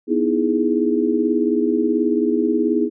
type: chord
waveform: sine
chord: E major seventh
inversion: second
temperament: equal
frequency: 246.9 / 311.1 / 329.6 / 415.3 Hz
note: B3 / D#4 / E4 / G#4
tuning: 0 / 0 / 0 / 0 cents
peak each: -21 dBFS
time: 0.07-2.9 s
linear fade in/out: 50 ms
effects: none